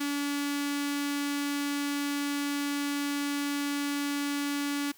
sawtooth tone with notch filter, 286 Hz, D4, 46 cents flat, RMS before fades -31 dBFS, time 0-4.92 s, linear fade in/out 10 ms, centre 630 Hz, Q 0.69, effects white hiss -58 dBFS RMS until 4.97 s

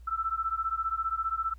sine beating tone pair, 1318.5 / 1333.5 Hz, E6 / E6, 0 / +20 cents, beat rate 15 Hz, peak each -31 dBFS, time 0.07-1.54 s, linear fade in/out 10 ms, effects added 60 Hz sine -46 dBFS peak until 1.58 s + pink hiss -69 dBFS RMS until 1.58 s

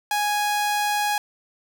sawtooth tone, 830 Hz, G#5, 1 cent flat, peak -17 dBFS, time 0.11-1.18 s, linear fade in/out 2 ms, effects none

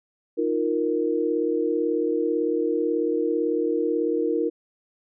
sine chord, Eb suspended second, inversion none, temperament equal, 311.1 / 349.2 / 466.2 Hz, Eb4 / F4 / Bb4, 0 / 0 / 0 cents, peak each -26 / -26 / -24 dBFS, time 0.37-4.5 s, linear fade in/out 20 ms, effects none

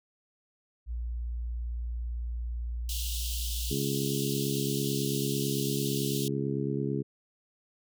sine tone, 58.9 Hz, A#1, 19 cents sharp, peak -31 dBFS, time 0.86-3.75 s, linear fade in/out 50 ms
pink high-pass noise, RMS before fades -37 dBFS, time 2.89-6.28 s, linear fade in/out 2 ms, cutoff 2800 Hz, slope 96 dB/octave
harmonic tone, 69 Hz, C#2, 7 cents flat, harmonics 2 / 3 / 4 / 5 / 6, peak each -32 / -35 / -35 / -36 / -35 dBFS, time 3.7-7.03 s, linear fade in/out 20 ms
effects none

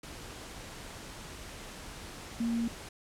sine tone in noise, 232.4 Hz, A#3, 5 cents flat, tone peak -28 dBFS, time 2.4-2.68 s, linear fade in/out 5 ms, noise pink, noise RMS -45 dBFS, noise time 0.03-2.89 s, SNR +14 dB, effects low-pass 10000 Hz 12 dB/octave

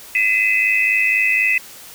sine tone cluster, 2028 / 2520 / 2624 Hz, B6 / D#7 / E7, +45 / +21 / -9 cents, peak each -18 dBFS, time 0.15-1.58 s, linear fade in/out 2 ms, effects white hiss -39 dBFS RMS until 1.94 s

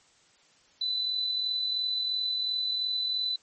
sine tone with amplitude modulation, 3998 Hz, B7, 20 cents sharp, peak -25 dBFS, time 0.81-3.36 s, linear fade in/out 5 ms, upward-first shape sine, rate 42.9 Hz, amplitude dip 35%, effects white hiss -62 dBFS RMS until 3.42 s + MP3 32 kbps

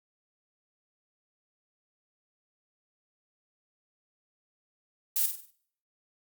violet noise with echo, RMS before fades -26 dBFS, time 5.16-5.26 s, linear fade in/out 2 ms, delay 49 ms, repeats 5, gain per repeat -7 dB, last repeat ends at 5.505 s, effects noise-tail reverb RT60 0.6 s tail -21 dB re dry + Opus 48 kbps

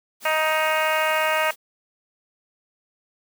white high-pass noise, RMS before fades -37 dBFS, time 0.2-1.56 s, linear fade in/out 50 ms, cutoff 190 Hz, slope 12 dB/octave
harmonic tone, 313 Hz, D#4, 10 cents sharp, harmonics 2 / 3 / 4 / 5 / 6 / 7 / 8 / 9, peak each -24 / -26 / -27 / -28 / -29 / -29 / -30 / -31 dBFS, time 0.25-1.51 s, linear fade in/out 5 ms
effects none

